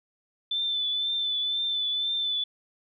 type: tone with vibrato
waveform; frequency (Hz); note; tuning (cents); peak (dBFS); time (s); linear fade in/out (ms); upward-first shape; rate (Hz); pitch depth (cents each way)
sine; 3520; A7; 0; -25; 0.51-2.44; 5; triangle; 2; 36
effects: none